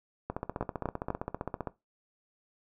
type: two click trains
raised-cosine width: 1 ms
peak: -19 / -16 dBFS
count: 22 / 3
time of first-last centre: 0.3-1.673 / 0.61-1.104 s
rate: 15.3 / 4.05 Hz
effects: noise-tail reverb RT60 0.2 s tail -17 dB re dry

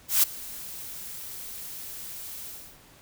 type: noise with ADSR envelope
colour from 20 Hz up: blue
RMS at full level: -18 dBFS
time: 0.08-2.79 s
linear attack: 150 ms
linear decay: 11 ms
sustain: -21 dB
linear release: 330 ms
effects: pink hiss -54 dBFS RMS until 3.01 s

